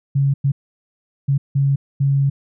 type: tone bursts at uneven times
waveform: sine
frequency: 138.59 Hz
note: C#3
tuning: in tune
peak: -13 dBFS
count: 5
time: 0.15-0.34 / 0.44-0.52 / 1.28-1.38 / 1.55-1.76 / 2-2.3 s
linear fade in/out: 10 ms
effects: none